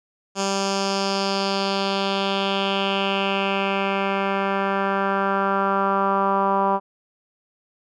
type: tone with low-pass filter sweep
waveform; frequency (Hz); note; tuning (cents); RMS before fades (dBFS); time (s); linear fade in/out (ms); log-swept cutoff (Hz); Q
10% pulse; 196; G3; 0; -22; 0.35-6.8; 50; 6500 to 1000; 3.1
effects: none